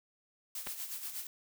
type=noise with tremolo; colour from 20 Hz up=blue; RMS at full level=-39 dBFS; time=0.55-1.27 s; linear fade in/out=2 ms; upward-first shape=sine; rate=8.3 Hz; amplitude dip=60%
type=clicks; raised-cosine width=0.3 ms; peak=-29 / -23 dBFS; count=2; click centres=0.667 / 0.672 s
effects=none